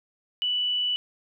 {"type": "tone", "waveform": "sine", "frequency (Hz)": 2965, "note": "F#7", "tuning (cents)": 3, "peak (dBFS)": -23, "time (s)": [0.42, 0.96], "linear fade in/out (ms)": 0, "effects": []}